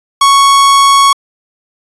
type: tone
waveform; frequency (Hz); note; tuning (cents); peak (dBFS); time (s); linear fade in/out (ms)
45% pulse; 1108.7; C#6; 0; -4; 0.21-1.13; 5
effects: resampled to 24000 Hz